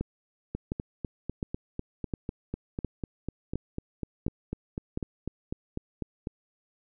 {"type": "two click trains", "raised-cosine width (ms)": 3, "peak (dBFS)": [-17, -19], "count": [8, 24], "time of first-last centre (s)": [[0.01, 4.975], [0.55, 6.271]], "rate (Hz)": [1.41, 4.02], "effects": []}